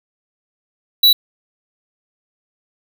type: tone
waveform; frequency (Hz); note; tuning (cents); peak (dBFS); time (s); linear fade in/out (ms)
square; 3932; B7; -8; -8; 1.03-1.13; 5
effects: none